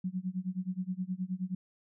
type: tone with tremolo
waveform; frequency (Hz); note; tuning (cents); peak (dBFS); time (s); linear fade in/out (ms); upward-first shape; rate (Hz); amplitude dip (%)
sine; 184.7; F#3; -3; -29; 0.04-1.55; 5; sine; 9.5; 95
effects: none